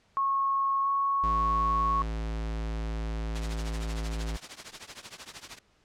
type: tone with pitch glide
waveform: sine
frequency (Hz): 1094 to 1104.8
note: C#6 to C#6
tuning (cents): -23 to -6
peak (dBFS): -24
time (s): 0.17-2.02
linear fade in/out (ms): 0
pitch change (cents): +17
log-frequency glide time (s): 0.82-0.88
type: tone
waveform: square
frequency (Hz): 55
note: A1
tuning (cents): 0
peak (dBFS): -31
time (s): 1.23-4.37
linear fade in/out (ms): 10
type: noise with tremolo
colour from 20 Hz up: white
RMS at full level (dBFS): -37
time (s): 3.35-5.59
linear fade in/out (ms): 5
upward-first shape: triangle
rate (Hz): 13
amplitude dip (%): 95
effects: pink hiss -66 dBFS RMS until 5.84 s + low-pass 6000 Hz 12 dB/octave